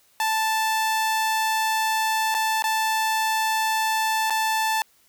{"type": "tone with dropouts", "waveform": "sawtooth", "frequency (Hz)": 880, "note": "A5", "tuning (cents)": 0, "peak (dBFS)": -17, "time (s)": [0.2, 4.82], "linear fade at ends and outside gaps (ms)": 1, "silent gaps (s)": [[2.343, 2.348], [2.623, 2.64], [4.299, 4.305]], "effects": ["white hiss -60 dBFS RMS until 5.08 s"]}